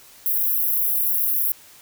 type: high-pass noise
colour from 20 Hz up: white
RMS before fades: -21 dBFS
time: 0.26-1.52 s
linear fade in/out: 0 ms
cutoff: 11000 Hz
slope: 96 dB/octave
effects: white hiss -48 dBFS RMS until 1.81 s